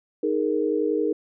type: chord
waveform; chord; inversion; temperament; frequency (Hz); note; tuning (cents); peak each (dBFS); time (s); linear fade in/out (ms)
sine; D# suspended fourth; none; equal; 311.1 / 415.3 / 466.2; D#4 / G#4 / A#4; 0 / 0 / 0; -25; 0.23-1.13; 5
effects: none